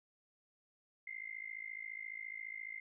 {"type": "tone with amplitude modulation", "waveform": "sine", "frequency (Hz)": 2093, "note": "C7", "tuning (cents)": 0, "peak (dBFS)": -39, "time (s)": [1.07, 2.8], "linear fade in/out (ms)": 5, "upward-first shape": "sine", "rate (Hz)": 54.5, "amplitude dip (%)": 95, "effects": []}